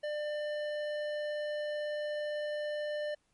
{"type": "tone with hard clipping", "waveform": "sine", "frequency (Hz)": 597, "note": "D5", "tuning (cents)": 28, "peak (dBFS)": -35, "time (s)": [0.03, 3.15], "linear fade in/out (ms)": 10, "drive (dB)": 12, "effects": ["pink hiss -75 dBFS RMS until 3.33 s", "MP3 48 kbps"]}